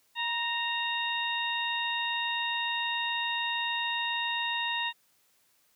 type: harmonic tone with a mistuned harmonic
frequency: 927 Hz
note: A#5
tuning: 10 cents flat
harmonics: 1 / 2 / 3 / 4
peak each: -34 / -34 / -34 / -34 dBFS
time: 0.15-4.93 s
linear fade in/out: 50 ms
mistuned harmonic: 1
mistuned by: +36 cents
effects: white hiss -68 dBFS RMS until 5.75 s + high-pass 80 Hz 12 dB/octave